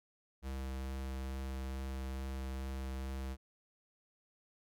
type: tone with vibrato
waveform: square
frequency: 66.2 Hz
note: C2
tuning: 21 cents sharp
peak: -39 dBFS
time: 0.42-3.37 s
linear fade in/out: 50 ms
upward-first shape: sine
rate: 2.3 Hz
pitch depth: 9 cents each way
effects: none